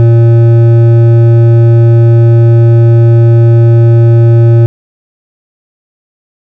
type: tone with hard clipping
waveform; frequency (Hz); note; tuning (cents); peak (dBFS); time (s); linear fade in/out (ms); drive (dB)
sine; 116.3; A#2; -4; -3; 0-4.66; 0; 9
effects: none